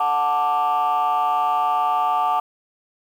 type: chord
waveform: sine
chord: D major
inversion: first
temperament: just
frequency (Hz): 734.2 / 881 / 1174.7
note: F#5 / A5 / D6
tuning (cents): -14 / +2 / 0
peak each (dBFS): -20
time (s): 0-2.4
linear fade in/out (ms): 5
effects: tanh soft clip ceiling -13 dBFS + 8-bit